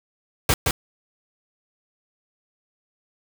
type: noise with echo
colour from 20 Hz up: pink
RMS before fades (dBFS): -18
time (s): 0.49-0.54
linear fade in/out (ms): 2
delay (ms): 170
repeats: 1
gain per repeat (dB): -3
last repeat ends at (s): 0.71
effects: none